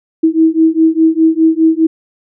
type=beating tone pair; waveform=sine; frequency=319.8 / 324.7 Hz; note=D#4 / E4; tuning=+48 / -26 cents; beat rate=4.9 Hz; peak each=-10 dBFS; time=0.23-1.87 s; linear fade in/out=10 ms; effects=none